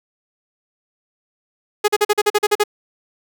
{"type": "tone bursts", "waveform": "sawtooth", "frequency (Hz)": 417.2, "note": "G#4", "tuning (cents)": 8, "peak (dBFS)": -8, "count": 10, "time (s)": [1.84, 2.638], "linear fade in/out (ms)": 10, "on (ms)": 42, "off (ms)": 42, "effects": []}